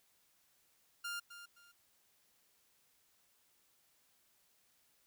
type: tone with echo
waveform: sawtooth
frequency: 1400 Hz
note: F6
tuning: 4 cents sharp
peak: -36 dBFS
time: 1.04-1.2 s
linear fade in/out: 10 ms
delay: 260 ms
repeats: 2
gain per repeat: -11 dB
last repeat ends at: 1.72 s
effects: white hiss -73 dBFS RMS until 5.06 s